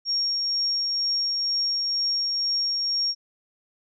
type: tone with tremolo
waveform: sine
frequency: 5560 Hz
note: F8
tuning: 9 cents flat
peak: -21 dBFS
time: 0.05-3.15 s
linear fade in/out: 50 ms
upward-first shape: triangle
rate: 2.1 Hz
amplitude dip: 25%
effects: none